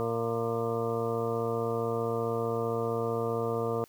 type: harmonic tone with a mistuned harmonic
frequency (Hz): 115.4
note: A#2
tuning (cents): -17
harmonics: 1 / 2 / 3 / 4 / 5 / 6 / 8 / 9 / 10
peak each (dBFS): -36 / -38 / -40 / -30 / -40 / -38 / -44 / -43 / -39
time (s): 0-3.84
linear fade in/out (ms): 0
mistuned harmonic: 10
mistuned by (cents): +58
effects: white hiss -60 dBFS RMS until 3.88 s